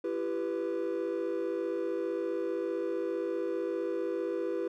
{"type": "chord", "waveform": "triangle", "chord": "E minor", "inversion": "none", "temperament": "equal with one note detuned", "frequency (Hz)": [336.7, 392, 493.9], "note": ["E4", "G4", "B4"], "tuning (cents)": [37, 0, 0], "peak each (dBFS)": -32, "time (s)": [0.04, 4.68], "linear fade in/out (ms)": 5, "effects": ["tanh soft clip ceiling -23 dBFS"]}